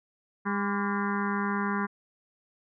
harmonic tone with a mistuned harmonic, 201.9 Hz, G#3, 49 cents flat, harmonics 1 / 2 / 4 / 5 / 6 / 7 / 8 / 9 / 10, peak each -29 / -36 / -40 / -34 / -36 / -37 / -38 / -40 / -46 dBFS, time 0.45-1.87 s, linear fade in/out 20 ms, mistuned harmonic 6, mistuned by -71 cents, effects none

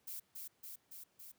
violet noise with echo, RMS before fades -45 dBFS, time 0.07-0.2 s, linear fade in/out 10 ms, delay 280 ms, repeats 4, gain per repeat -2 dB, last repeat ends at 1.32 s, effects pink hiss -75 dBFS RMS until 1.38 s + high-pass 100 Hz 12 dB/octave

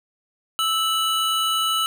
square tone pair together, 1313.2 / 2960 Hz, E6 / F#7, -7 / 0 cents, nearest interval octave + major second, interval 1407 cents, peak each -23 dBFS, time 0.59-1.86 s, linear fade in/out 0 ms, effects none

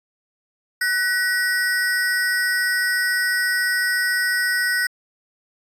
square ring-modulated tone, 1704 Hz, G#6, 44 cents sharp, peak -16 dBFS, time 0.81-4.87 s, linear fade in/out 5 ms, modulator 209 Hz, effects resampled to 32000 Hz

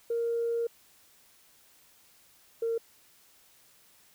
sine tone pair in turn, 466.2 / 458.7 Hz, A#4 / A#4, 0 / -28 cents, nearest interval unison, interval 28 cents, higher first, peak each -26 dBFS, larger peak neither, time 0.1-0.67 / 2.62-2.78 s, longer first, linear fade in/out 5 ms, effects tanh soft clip ceiling -22 dBFS + white hiss -61 dBFS RMS until 4.14 s

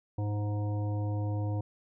harmonic tone, 103.83 Hz, G#2, in tune, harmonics 1 / 3 / 5 / 7 / 9, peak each -29 / -39 / -43 / -46 / -48 dBFS, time 0.18-1.61 s, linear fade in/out 5 ms, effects none

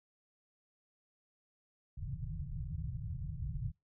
white low-pass noise, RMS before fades -40 dBFS, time 1.97-3.72 s, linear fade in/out 20 ms, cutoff 160 Hz, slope 96 dB/octave, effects noise-tail reverb RT60 0.2 s tail -24 dB re dry

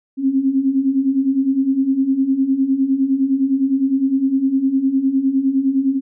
sine beating tone pair, 261.6 / 271.4 Hz, C4 / C#4, 0 / -36 cents, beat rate 9.8 Hz, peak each -20 / -15 dBFS, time 0.17-6.01 s, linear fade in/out 50 ms, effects none

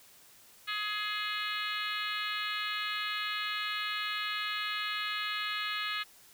harmonic tone, 420 Hz, G#4, 19 cents sharp, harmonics 3 / 4 / 5 / 6 / 7 / 8 / 9 / 10, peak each -38 / -39 / -40 / -41 / -41 / -42 / -43 / -43 dBFS, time 0.67-6.04 s, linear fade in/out 20 ms, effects white hiss -58 dBFS RMS until 6.33 s

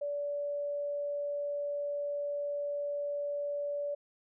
sine tone, 577 Hz, D5, 31 cents flat, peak -32 dBFS, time 0.01-3.95 s, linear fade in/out 10 ms, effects none

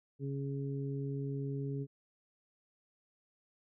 harmonic tone, 138.59 Hz, C#3, in tune, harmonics 1 / 2 / 3, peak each -36 / -42 / -43 dBFS, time 0.19-1.87 s, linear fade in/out 50 ms, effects none

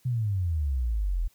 sine exponential sweep, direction down, 129.8 to 39.42 Hz, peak -24 dBFS, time 0.05-1.28 s, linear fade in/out 10 ms, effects white hiss -64 dBFS RMS until 1.34 s

